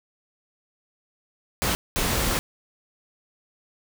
pink noise bursts at uneven times, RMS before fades -24 dBFS, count 2, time 1.62-1.75 / 1.96-2.39 s, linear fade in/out 0 ms, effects none

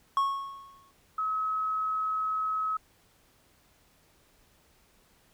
triangle tone with exponential decay, 1100 Hz, C#6, 14 cents flat, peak -19 dBFS, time 0.17-0.91 s, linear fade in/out 1 ms, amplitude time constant 160 ms
sine tone, 1282 Hz, E6, 49 cents flat, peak -27 dBFS, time 1.18-2.77 s, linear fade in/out 5 ms
effects pink hiss -64 dBFS RMS until 5.33 s

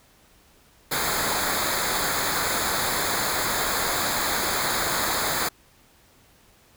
pink noise with comb filter, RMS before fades -25 dBFS, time 0.91-5.49 s, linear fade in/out 10 ms, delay 0.35 ms, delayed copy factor -0.8, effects pink hiss -57 dBFS RMS until 6.76 s

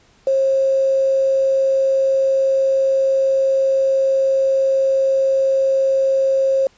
sine tone with quantisation, 537 Hz, C5, 45 cents sharp, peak -13 dBFS, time 0.27-6.67 s, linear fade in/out 2 ms, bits 6, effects pink hiss -54 dBFS RMS until 6.77 s + resampled to 16000 Hz

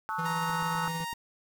sine chord, F# minor seventh, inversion first, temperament equal with one note detuned, 880 / 1108.7 / 1289.9 / 1480 Hz, A5 / C#6 / E6 / F#6, 0 / 0 / -38 / 0 cents, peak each -34 / -38 / -35 / -38 dBFS, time 0.09-0.88 s, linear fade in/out 0 ms
square tone with tremolo, 164.81 Hz, E3, in tune, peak -33 dBFS, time 0.18-1.05 s, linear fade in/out 10 ms, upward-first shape triangle, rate 17 Hz, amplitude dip 45%
sawtooth tone, 932.3 Hz, A#5, in tune, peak -30 dBFS, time 0.25-1.14 s, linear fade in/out 10 ms
click train, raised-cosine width 3 ms, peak -34 dBFS, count 6, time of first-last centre 0.5-1.13 s, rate 7.94 Hz
effects 9-bit

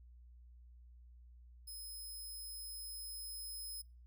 5% pulse tone with level ramp, 5120 Hz, D#8, 49 cents sharp, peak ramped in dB -41 to -38 dBFS, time 1.67-3.82 s, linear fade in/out 10 ms, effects noise-tail reverb RT60 0.3 s tail -23 dB re dry + added 60 Hz sine -56 dBFS peak until 4.06 s

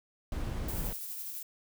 brown noise, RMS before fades -35 dBFS, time 0.32-0.93 s, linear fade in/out 2 ms
violet noise with tremolo, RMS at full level -39 dBFS, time 0.68-1.43 s, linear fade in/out 5 ms, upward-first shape sine, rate 12 Hz, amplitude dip 30%
effects none

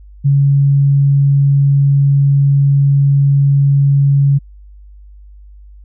sine tone, 140 Hz, C#3, 18 cents sharp, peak -7 dBFS, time 0.24-4.39 s, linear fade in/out 20 ms, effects added 50 Hz sine -35 dBFS peak until 5.84 s

